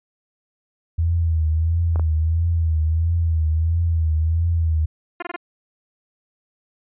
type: tone with vibrato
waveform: sine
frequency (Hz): 81.5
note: E2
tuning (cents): -19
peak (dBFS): -16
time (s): 0.98-4.86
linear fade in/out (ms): 10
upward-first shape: triangle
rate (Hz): 1.5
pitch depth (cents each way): 79
type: clicks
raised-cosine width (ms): 1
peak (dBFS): -17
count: 2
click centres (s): 1.959 / 1.996
type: tone bursts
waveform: 10% pulse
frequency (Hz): 349.2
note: F4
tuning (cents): 0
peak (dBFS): -17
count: 4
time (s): 5.2-5.362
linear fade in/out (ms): 5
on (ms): 24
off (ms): 22
effects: resampled to 8000 Hz